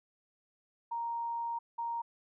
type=tone bursts at uneven times; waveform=sine; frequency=933 Hz; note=A#5; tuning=1 cent sharp; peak=-33 dBFS; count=2; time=0.91-1.59 / 1.78-2.02 s; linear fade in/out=10 ms; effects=none